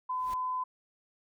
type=tone; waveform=sine; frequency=1014 Hz; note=B5; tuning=45 cents sharp; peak=-30 dBFS; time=0.09-0.64 s; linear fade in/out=10 ms
type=noise with exponential growth; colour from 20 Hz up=pink; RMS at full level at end=-44 dBFS; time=0.11-0.34 s; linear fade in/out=5 ms; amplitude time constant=50 ms
effects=none